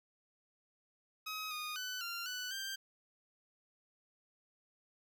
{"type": "tone with pitch steps", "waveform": "15% pulse", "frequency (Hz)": [1268, 1231, 1500, 1386, 1490, 1577], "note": ["D#6", "D#6", "F#6", "F6", "F#6", "G6"], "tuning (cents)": [32, -19, 23, -14, 12, 10], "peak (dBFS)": -33, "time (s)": [1.26, 2.76], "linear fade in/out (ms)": 10, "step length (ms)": 250, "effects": []}